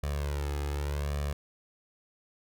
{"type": "tone with flanger", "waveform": "sawtooth", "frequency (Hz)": 72.2, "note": "D2", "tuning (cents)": -29, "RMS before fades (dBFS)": -32, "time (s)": [0.03, 1.33], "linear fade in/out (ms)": 5, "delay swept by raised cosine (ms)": [1.7, 2.4], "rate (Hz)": 0.86, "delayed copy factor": 1, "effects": []}